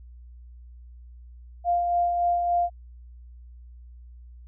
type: tone with tremolo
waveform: sine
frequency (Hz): 698.5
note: F5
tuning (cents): 0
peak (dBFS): -19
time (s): 1.64-2.7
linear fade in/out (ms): 50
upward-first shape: sine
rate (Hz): 3.5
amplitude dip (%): 35
effects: added 60 Hz sine -43 dBFS peak until 4.47 s